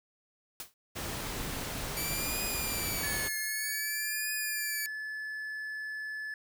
white noise with exponential decay, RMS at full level -37 dBFS, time 0.6-0.74 s, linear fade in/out 1 ms, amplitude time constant 30 ms
pink noise, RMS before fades -37 dBFS, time 0.95-3.29 s, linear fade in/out 20 ms
5% pulse tone with vibrato, 2303 Hz, D7, 34 cents flat, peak -24 dBFS, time 1.97-4.86 s, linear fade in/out 0 ms, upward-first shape triangle, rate 0.53 Hz, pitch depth 130 cents each way
triangle tone, 1728 Hz, A6, 32 cents flat, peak -34 dBFS, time 3.03-6.34 s, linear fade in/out 2 ms
effects none

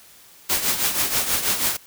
white noise with tremolo, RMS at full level -19 dBFS, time 0.49-1.77 s, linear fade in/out 10 ms, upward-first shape triangle, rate 6.2 Hz, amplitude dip 70%, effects white hiss -49 dBFS RMS until 1.86 s

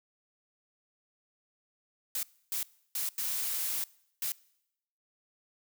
blue noise bursts at uneven times, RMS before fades -33 dBFS, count 5, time 2.15-2.23 / 2.52-2.63 / 2.95-3.09 / 3.18-3.84 / 4.22-4.32 s, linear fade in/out 2 ms, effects noise-tail reverb RT60 0.8 s tail -23 dB re dry

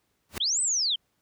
pink noise with exponential growth, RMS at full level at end -28 dBFS, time 0.29-0.38 s, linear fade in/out 2 ms, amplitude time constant 19 ms
sine linear two-way sweep, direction up then down, 3000 to 8280 to 3000 Hz, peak -23 dBFS, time 0.4-0.96 s, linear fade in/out 10 ms, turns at 0.61 s
effects pink hiss -73 dBFS RMS until 1.21 s + high-pass 60 Hz 12 dB/octave

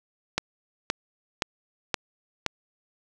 click train, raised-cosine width 0.2 ms, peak -6 dBFS, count 5, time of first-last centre 0.38-2.463 s, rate 1.92 Hz, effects none

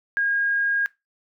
sine tone, 1628 Hz, G#6, 35 cents flat, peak -19 dBFS, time 0.17-0.86 s, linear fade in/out 0 ms, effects noise-tail reverb RT60 0.2 s tail -20 dB re dry

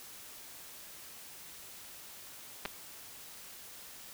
clicks, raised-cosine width 0.3 ms, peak -20 dBFS, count 2, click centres 2.653 / 2.658 s, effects white hiss -50 dBFS RMS until 4.13 s

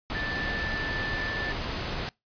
sine tone in noise, 1760 Hz, A6, in tune, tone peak -31 dBFS, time 0.15-1.52 s, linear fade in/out 0 ms, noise pink, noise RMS -32 dBFS, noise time 0.1-2.09 s, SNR -2 dB, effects noise-tail reverb RT60 0.2 s tail -24 dB re dry + resampled to 11025 Hz

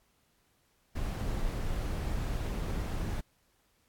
brown noise, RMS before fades -33 dBFS, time 0.95-3.21 s, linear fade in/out 10 ms, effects pink hiss -71 dBFS RMS until 3.88 s + AAC 64 kbps

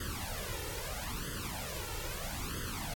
pink noise with flanger, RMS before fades -39 dBFS, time 0-2.94 s, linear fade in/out 5 ms, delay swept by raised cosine 0.62 to 2.22 ms, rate 0.77 Hz, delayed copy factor +1, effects AAC 64 kbps

